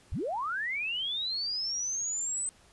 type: linear sweep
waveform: sine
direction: up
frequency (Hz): 37.77 to 8180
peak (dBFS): -30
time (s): 0.12-2.49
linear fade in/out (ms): 0
effects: pink hiss -60 dBFS RMS until 2.72 s + resampled to 24000 Hz